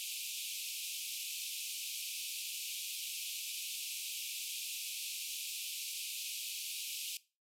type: band-pass noise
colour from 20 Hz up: pink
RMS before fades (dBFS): -42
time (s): 0-7.17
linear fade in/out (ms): 0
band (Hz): 2400 to 15000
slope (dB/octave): 96
effects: noise-tail reverb RT60 0.3 s tail -19 dB re dry